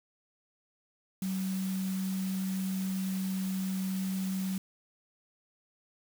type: tone in noise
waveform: sine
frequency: 189.7 Hz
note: F#3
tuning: 43 cents sharp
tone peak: -30 dBFS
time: 1.22-4.58 s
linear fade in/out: 2 ms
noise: white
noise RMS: -45 dBFS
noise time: 1.22-4.58 s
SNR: +12 dB
effects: none